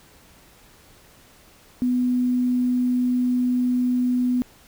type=tone with quantisation; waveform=sine; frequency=248.7 Hz; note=B3; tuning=12 cents sharp; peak=-18 dBFS; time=1.82-4.42 s; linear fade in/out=0 ms; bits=8; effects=pink hiss -52 dBFS RMS until 4.67 s